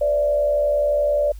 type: tone with frequency modulation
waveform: sine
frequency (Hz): 585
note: D5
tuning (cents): -7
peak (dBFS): -16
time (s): 0.01-1.32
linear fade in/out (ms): 5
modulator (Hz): 71.5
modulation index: 0.53
effects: added 50 Hz sine -33 dBFS peak until 1.39 s + white hiss -55 dBFS RMS until 1.39 s